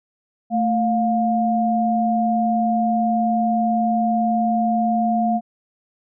sine tone pair together, 222.7 / 707 Hz, A3 / F5, +21 / +21 cents, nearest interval octave + minor sixth, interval 2000 cents, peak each -19 dBFS, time 0.5-5.41 s, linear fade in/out 50 ms, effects none

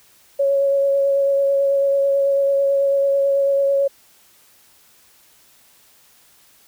sine tone with vibrato, 554.4 Hz, C#5, in tune, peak -14 dBFS, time 0.39-3.88 s, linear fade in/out 10 ms, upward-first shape sine, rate 9.1 Hz, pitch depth 12 cents each way, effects white hiss -53 dBFS RMS until 6.67 s

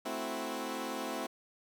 15% pulse chord, F# half-diminished seventh, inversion first, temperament equal, 220 / 261.6 / 329.6 / 370 Hz, A3 / C4 / E4 / F#4, 0 / 0 / 0 / 0 cents, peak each -36 / -33 / -35 / -37 dBFS, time 0.05-1.27 s, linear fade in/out 10 ms, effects none

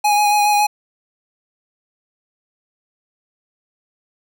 square tone with vibrato, 830.6 Hz, G#5, in tune, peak -13 dBFS, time 0.04-0.67 s, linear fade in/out 10 ms, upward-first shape sine, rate 7.2 Hz, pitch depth 19 cents each way, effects none

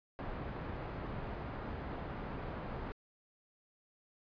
pink low-pass noise, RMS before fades -42 dBFS, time 0.19-2.92 s, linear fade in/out 0 ms, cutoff 1400 Hz, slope 12 dB/octave, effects resampled to 11025 Hz

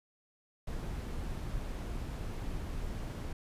brown noise, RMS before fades -38 dBFS, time 0.67-3.33 s, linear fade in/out 5 ms, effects resampled to 32000 Hz

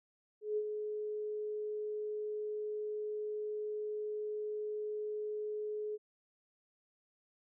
sine tone with ADSR envelope, 423.6 Hz, G#4, 34 cents sharp, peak -30 dBFS, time 0.41-5.98 s, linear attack 160 ms, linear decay 58 ms, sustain -6 dB, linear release 34 ms, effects none

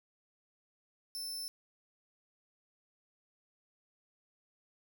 sawtooth tone, 5300 Hz, E8, 9 cents sharp, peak -36 dBFS, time 1.15-1.48 s, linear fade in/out 0 ms, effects none

